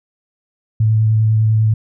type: tone with vibrato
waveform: sine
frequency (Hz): 109.6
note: A2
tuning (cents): -6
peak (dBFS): -10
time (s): 0.8-1.74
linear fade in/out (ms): 5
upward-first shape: square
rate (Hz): 10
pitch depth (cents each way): 11
effects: none